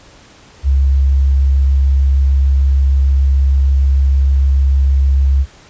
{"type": "tone with vibrato", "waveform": "sine", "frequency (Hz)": 68, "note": "C#2", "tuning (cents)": -33, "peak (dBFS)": -8, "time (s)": [0.63, 5.46], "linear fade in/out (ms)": 50, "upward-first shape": "triangle", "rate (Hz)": 6.6, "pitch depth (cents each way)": 9, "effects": ["pink hiss -43 dBFS RMS until 5.69 s", "resampled to 16000 Hz"]}